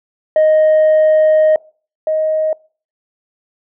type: tone pair in turn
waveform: sine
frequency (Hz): 622.3 / 625.9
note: D#5 / D#5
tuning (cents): 0 / +10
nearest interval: unison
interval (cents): 10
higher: second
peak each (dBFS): -5 / -12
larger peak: first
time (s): 0.36-1.56 / 2.07-2.53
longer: first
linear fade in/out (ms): 2
effects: noise-tail reverb RT60 0.4 s tail -25 dB re dry + tanh soft clip ceiling -6 dBFS